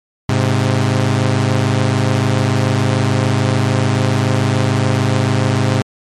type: tone pair together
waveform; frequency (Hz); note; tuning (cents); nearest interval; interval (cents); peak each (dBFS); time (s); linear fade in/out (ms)
sawtooth; 103.93 / 130.81; G#2 / C3; +2 / 0; major third; 398; -11; 0.29-5.82; 0
effects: low-pass 8000 Hz 12 dB/octave + MP3 64 kbps